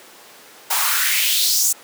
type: noise with high-pass filter sweep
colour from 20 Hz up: white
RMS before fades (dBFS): -18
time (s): 0.7-1.73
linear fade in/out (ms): 10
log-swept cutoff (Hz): 780 to 7600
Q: 2.9
effects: pink hiss -43 dBFS RMS until 1.83 s + high-pass 400 Hz 12 dB/octave